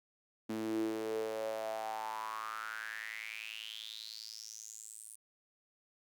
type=tone with high-pass filter sweep; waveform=sawtooth; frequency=110.1 Hz; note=A2; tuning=2 cents sharp; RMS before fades=-41 dBFS; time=0.49-5.16 s; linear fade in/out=10 ms; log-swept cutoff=260 to 9600 Hz; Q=7.6; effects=none